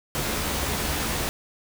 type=noise with comb filter; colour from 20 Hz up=pink; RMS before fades=-27 dBFS; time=0.15-1.29 s; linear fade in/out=0 ms; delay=14 ms; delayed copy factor=+0.5; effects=none